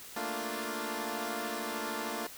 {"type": "chord", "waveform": "10% pulse", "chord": "Bb major seventh", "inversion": "third", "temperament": "equal", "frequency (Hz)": [220, 233.1, 293.7, 349.2], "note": ["A3", "Bb3", "D4", "F4"], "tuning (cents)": [0, 0, 0, 0], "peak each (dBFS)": -32, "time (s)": [0.16, 2.27], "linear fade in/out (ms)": 5, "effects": ["white hiss -48 dBFS RMS until 2.37 s"]}